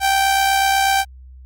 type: tone with amplitude modulation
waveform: sawtooth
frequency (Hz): 781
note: G5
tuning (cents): -7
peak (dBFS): -8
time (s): 0-1.05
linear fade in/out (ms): 50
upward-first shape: sine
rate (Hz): 68.1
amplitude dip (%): 40
effects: added 64 Hz sine -37 dBFS peak until 1.45 s + MP3 64 kbps